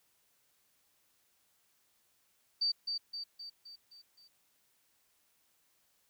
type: tone with echo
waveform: sine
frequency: 4622 Hz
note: D8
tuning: 28 cents flat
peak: -28 dBFS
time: 2.61-2.72 s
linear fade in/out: 10 ms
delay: 260 ms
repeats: 6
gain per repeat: -5 dB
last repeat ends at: 4.28 s
effects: white hiss -73 dBFS RMS until 6.09 s